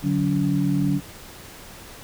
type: tone cluster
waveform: sine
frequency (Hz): 145.5 / 185.5 / 284.9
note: D3 / F#3 / C#4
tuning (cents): -16 / +5 / +48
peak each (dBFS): -23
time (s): 0.02-1.01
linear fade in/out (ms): 50
effects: pink hiss -42 dBFS RMS until 2.03 s